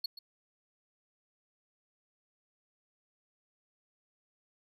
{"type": "tone with echo", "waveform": "triangle", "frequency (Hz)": 4353, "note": "C#8", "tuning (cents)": -32, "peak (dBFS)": -30, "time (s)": [0.04, 0.06], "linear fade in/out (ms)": 5, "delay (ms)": 130, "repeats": 1, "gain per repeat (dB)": -13, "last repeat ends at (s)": 0.19, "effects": []}